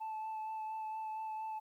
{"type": "tone with vibrato", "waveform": "sine", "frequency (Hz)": 874, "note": "A5", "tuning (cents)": -12, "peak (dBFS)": -36, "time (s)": [0, 1.6], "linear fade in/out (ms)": 20, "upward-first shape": "sine", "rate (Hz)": 4.3, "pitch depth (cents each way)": 13, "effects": ["tanh soft clip ceiling -37 dBFS", "12-bit"]}